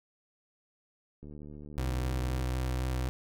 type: click train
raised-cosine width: 3 ms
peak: -34 dBFS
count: 89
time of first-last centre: 1.23-2.416 s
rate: 74.2 Hz
type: tone with vibrato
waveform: 30% pulse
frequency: 63.5 Hz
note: B1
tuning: 49 cents sharp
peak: -27 dBFS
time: 1.78-3.09 s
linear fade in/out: 0 ms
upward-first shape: square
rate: 3.9 Hz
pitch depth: 13 cents each way
effects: none